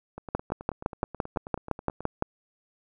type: two click trains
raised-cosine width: 1 ms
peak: -24 / -11 dBFS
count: 18 / 12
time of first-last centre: 0.18-2.006 / 0.35-2.224 s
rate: 9.31 / 5.87 Hz
effects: none